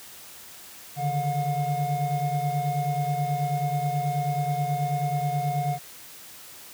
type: tone cluster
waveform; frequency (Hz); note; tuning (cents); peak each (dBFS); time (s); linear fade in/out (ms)
triangle; 141.9 / 151.2 / 718; C#3 / D#3 / F5; +41 / -49 / +48; -26 / -28 / -25; 0.96-5.79; 50
effects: white hiss -45 dBFS RMS until 6.73 s + high-pass 60 Hz 12 dB/octave